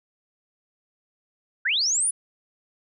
sine linear sweep, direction up, 1416 to 10110 Hz, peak -20 dBFS, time 1.65-2.11 s, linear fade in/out 10 ms, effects none

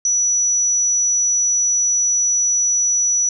sine tone, 5900 Hz, F#8, 6 cents flat, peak -14 dBFS, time 0.05-3.29 s, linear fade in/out 2 ms, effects none

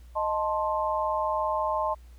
sine chord, A diminished, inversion second, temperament equal with one note detuned, 622.3 / 880 / 1054.4 Hz, Eb5 / A5 / C6, 0 / 0 / +13 cents, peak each -29 dBFS, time 0.15-1.95 s, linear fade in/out 20 ms, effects added 60 Hz sine -46 dBFS peak until 2.18 s + pink hiss -63 dBFS RMS until 2.18 s

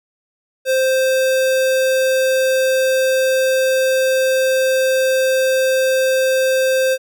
square tone, 523.3 Hz, C5, in tune, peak -14 dBFS, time 0.65-6.98 s, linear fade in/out 50 ms, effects none

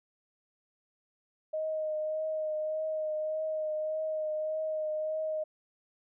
sine tone with vibrato, 622.3 Hz, D#5, in tune, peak -30 dBFS, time 1.53-5.44 s, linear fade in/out 10 ms, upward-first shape triangle, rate 1.7 Hz, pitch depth 22 cents each way, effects none

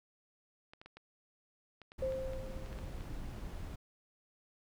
clicks, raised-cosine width 0.3 ms, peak -36 dBFS, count 12, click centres 0.735 / 0.815 / 0.86 / 0.97 / 1.817 / 1.919 / 2.122 / 2.334 / 2.661 / 2.729 / 2.788 / 3.008 s
brown noise, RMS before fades -43 dBFS, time 1.98-3.76 s, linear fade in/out 10 ms
sine tone with exponential decay, 526 Hz, C5, 9 cents sharp, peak -31 dBFS, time 2.02-3.17 s, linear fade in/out 5 ms, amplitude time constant 250 ms
effects none

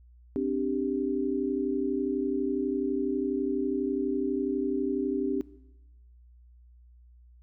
sine chord, C suspended second, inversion none, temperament equal, 261.6 / 293.7 / 392 Hz, C4 / D4 / G4, 0 / 0 / 0 cents, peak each -30 dBFS, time 0.36-5.41 s, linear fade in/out 0 ms, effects noise-tail reverb RT60 0.9 s tail -19 dB re dry + added 60 Hz sine -52 dBFS peak until 7.42 s

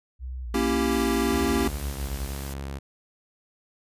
sine tone with vibrato, 60.8 Hz, B1, 26 cents flat, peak -31 dBFS, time 0.19-2.35 s, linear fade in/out 50 ms, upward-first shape square, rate 1.9 Hz, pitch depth 79 cents each way
square chord, A# diminished seventh, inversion none, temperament equal with one note detuned, 233.1 / 277.2 / 333.3 / 392 Hz, A#3 / C#4 / E4 / G4, 0 / 0 / +19 / 0 cents, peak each -28 / -28 / -30 / -28 dBFS, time 0.54-1.68 s, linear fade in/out 5 ms
white noise, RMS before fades -41 dBFS, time 0.91-2.54 s, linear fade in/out 10 ms
sawtooth tone with pitch glide, 76.7 to 68.73 Hz, D#2 to C#2, -24 to -14 cents, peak -28 dBFS, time 1.3-2.79 s, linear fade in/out 10 ms, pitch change -190 cents, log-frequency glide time 1.52-1.95 s
effects resampled to 32000 Hz

